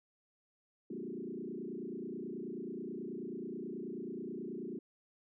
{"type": "tone with frequency modulation", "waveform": "sine", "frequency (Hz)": 298, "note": "D4", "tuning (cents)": 25, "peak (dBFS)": -39, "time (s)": [0.9, 4.79], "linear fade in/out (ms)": 5, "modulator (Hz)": 29.3, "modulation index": 3.5, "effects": []}